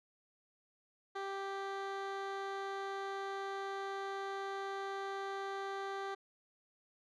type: tone with low-pass filter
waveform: 15% pulse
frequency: 392 Hz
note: G4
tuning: in tune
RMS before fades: -41 dBFS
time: 1.15-6.15 s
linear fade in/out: 10 ms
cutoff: 3800 Hz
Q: 0.56
effects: none